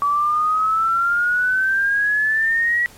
sine exponential sweep, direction up, 1141 to 1934 Hz, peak -15 dBFS, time 0.02-2.86 s, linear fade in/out 0 ms, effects pink hiss -45 dBFS RMS until 2.97 s + MP3 64 kbps

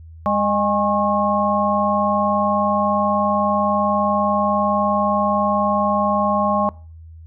harmonic tone with a mistuned harmonic, 204.7 Hz, G#3, 25 cents flat, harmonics 1 / 3 / 4 / 5, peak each -22 / -21 / -22 / -20 dBFS, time 0.26-6.69 s, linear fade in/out 0 ms, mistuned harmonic 5, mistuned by +100 cents, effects noise-tail reverb RT60 0.4 s tail -22 dB re dry + added 81 Hz sine -37 dBFS peak until 7.26 s

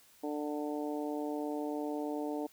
harmonic tone, 148.5 Hz, D3, 20 cents sharp, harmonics 2 / 3 / 4 / 5 / 6, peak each -36 / -40 / -42 / -44 / -46 dBFS, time 0.23-2.47 s, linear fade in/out 10 ms, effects white hiss -62 dBFS RMS until 2.52 s

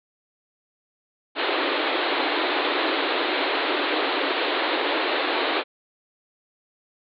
pink band-pass noise, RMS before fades -24 dBFS, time 1.35-5.64 s, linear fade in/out 50 ms, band 280 to 4200 Hz, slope 96 dB/octave, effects none

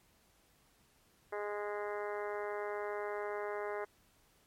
harmonic tone, 206.9 Hz, G#3, 6 cents flat, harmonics 2 / 3 / 4 / 5 / 6 / 7 / 8 / 9 / 10, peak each -39 / -43 / -45 / -47 / -49 / -50 / -51 / -52 / -53 dBFS, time 1.32-3.85 s, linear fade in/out 10 ms, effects pink hiss -69 dBFS RMS until 4.46 s + MP3 64 kbps

